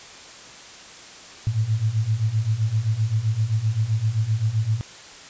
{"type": "beating tone pair", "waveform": "sine", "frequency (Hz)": [105.4, 113.1], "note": ["G#2", "A2"], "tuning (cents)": [26, 48], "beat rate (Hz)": 7.7, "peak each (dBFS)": [-24, -21], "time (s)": [1.47, 4.81], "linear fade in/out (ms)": 0, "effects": ["white hiss -42 dBFS RMS until 5.29 s", "resampled to 16000 Hz"]}